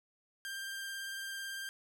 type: tone with vibrato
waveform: sawtooth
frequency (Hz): 1587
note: G6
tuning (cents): +21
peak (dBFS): -36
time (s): 0.45-1.69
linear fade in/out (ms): 0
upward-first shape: sine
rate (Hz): 18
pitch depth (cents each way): 13
effects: none